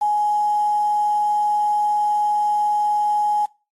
sine tone with quantisation, 836 Hz, G#5, 11 cents sharp, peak -16 dBFS, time 0.01-3.46 s, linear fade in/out 10 ms, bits 7, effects noise-tail reverb RT60 0.3 s tail -22 dB re dry + AAC 32 kbps

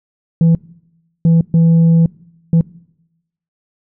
sine tone bursts at uneven times, 165.5 Hz, E3, 7 cents sharp, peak -4 dBFS, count 4, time 0.41-0.55 / 1.25-1.41 / 1.54-2.06 / 2.53-2.61 s, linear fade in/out 2 ms, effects noise-tail reverb RT60 0.9 s tail -24 dB re dry + tanh soft clip ceiling -6 dBFS

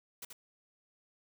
white noise with echo, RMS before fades -44 dBFS, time 0.22-0.25 s, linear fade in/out 5 ms, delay 80 ms, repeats 1, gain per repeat -5 dB, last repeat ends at 0.33 s, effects none

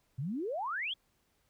sine exponential sweep, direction up, 119.9 to 3467 Hz, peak -33 dBFS, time 0.18-0.94 s, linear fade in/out 10 ms, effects pink hiss -74 dBFS RMS until 1.49 s

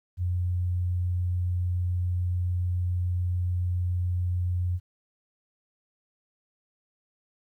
sine tone, 89.3 Hz, F2, 39 cents sharp, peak -24 dBFS, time 0.17-4.8 s, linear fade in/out 50 ms, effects 11-bit

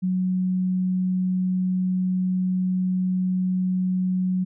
sine tone, 184.4 Hz, F#3, 6 cents flat, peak -20 dBFS, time 0.02-4.45 s, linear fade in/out 20 ms, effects none

